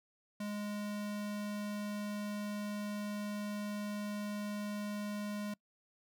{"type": "tone", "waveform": "square", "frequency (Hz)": 207.2, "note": "G#3", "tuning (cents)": -4, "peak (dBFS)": -38, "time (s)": [0.4, 5.54], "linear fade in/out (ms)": 5, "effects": ["noise-tail reverb RT60 0.1 s tail -24 dB re dry"]}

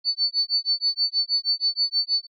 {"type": "tone with tremolo", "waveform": "sine", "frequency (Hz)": 4498, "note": "C#8", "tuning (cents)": 24, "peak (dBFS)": -17, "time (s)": [0.04, 2.27], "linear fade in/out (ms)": 50, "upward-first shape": "sine", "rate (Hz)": 6.3, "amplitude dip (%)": 100, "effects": ["AAC 64 kbps"]}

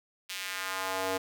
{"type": "tone with high-pass filter sweep", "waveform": "square", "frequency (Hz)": 94.6, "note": "F#2", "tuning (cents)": 39, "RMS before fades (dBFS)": -34, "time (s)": [0.29, 1.18], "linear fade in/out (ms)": 10, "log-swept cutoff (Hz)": [2900, 460], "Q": 1.3, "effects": []}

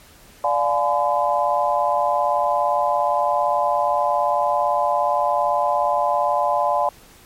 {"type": "chord", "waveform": "sine", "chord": "D diminished seventh", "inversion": "none", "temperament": "just", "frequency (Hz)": [587.3, 704.8, 845.8, 1014.9], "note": ["D5", "F5", "Ab5", "Cb6"], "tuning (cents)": [0, 16, 31, 47], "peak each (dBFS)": -22, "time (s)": [0.44, 6.89], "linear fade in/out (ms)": 2, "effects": ["pink hiss -48 dBFS RMS until 7.25 s", "MP3 64 kbps"]}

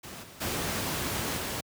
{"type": "noise with level steps", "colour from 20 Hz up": "pink", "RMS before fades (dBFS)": [-42, -48, -31, -33], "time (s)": [0.03, 1.61], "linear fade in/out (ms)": 10, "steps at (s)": [0.22, 0.4, 1.36], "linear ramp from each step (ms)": 20, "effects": ["high-pass 80 Hz 12 dB/octave"]}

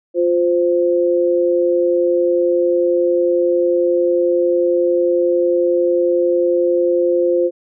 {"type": "tone pair together", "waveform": "sine", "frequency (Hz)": [351.1, 520], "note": ["F4", "C5"], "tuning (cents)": [9, -11], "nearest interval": "perfect fifth", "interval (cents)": 680, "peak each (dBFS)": -15, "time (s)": [0.14, 7.51], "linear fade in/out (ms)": 50, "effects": []}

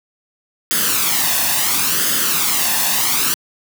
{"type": "noise with flanger", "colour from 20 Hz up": "white", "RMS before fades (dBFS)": -17, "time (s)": [0.71, 3.34], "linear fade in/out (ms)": 0, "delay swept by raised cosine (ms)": [0.61, 1.14], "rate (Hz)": 0.72, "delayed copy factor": 0.6, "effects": ["high-pass 150 Hz 12 dB/octave"]}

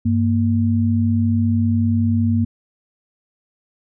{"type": "tone pair together", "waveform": "sine", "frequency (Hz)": [98, 232.6], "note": ["G2", "A#3"], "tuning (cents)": [0, -4], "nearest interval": "octave + minor third", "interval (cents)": 1496, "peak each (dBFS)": -17, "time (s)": [0.05, 2.45], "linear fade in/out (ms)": 10, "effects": []}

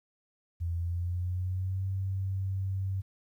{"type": "tone with pitch glide", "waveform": "sine", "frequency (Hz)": [85, 95.96], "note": ["F2", "G2"], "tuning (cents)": [-46, -36], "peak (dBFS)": -29, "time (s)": [0.6, 3.02], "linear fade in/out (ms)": 20, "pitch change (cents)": 210, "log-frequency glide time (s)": [0.76, 1.86], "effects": ["11-bit"]}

